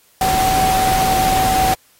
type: tone in noise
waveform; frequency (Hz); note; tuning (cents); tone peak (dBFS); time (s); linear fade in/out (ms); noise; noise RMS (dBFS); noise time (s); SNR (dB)
sine; 757; F#5; +39; -14; 0.21-1.74; 2; pink; -21; 0.21-1.74; +4
effects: white hiss -54 dBFS RMS until 1.99 s + AAC 48 kbps